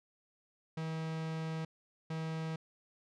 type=tone bursts at uneven times; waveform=45% pulse; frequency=160.3 Hz; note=E3; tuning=48 cents flat; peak=-36 dBFS; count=2; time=0.77-1.65 / 2.1-2.56 s; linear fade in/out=5 ms; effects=low-pass 5000 Hz 12 dB/octave